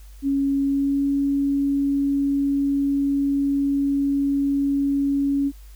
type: tone with pitch glide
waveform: sine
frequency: 276.7 to 279.6 Hz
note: C#4 to C#4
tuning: -3 to +15 cents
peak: -18 dBFS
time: 0.22-5.52 s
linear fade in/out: 50 ms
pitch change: +18 cents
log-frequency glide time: 0.63-1.05 s
effects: added 50 Hz sine -40 dBFS peak until 5.75 s + white hiss -55 dBFS RMS until 5.75 s